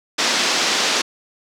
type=band-pass noise; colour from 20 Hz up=white; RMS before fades=-19 dBFS; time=0.18-1.02 s; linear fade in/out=10 ms; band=210 to 5900 Hz; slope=24 dB/octave; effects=none